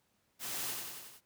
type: noise with echo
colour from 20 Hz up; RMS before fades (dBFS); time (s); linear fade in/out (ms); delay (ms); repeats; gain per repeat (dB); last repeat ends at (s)
white; -40; 0.39-0.75; 50; 92; 5; -3; 1.21
effects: pink hiss -75 dBFS RMS until 1.25 s + high-pass 80 Hz 12 dB/octave